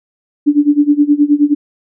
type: tone with tremolo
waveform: sine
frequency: 292 Hz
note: D4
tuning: 10 cents flat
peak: -4 dBFS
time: 0.46-1.55 s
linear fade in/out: 20 ms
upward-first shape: sine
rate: 9.5 Hz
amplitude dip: 90%
effects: none